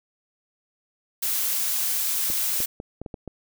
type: noise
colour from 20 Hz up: blue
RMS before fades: -25 dBFS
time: 1.22-2.66 s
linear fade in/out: 10 ms
type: clicks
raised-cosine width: 2 ms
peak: -21 dBFS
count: 7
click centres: 2.301 / 2.604 / 2.801 / 3.016 / 3.062 / 3.142 / 3.277 s
effects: none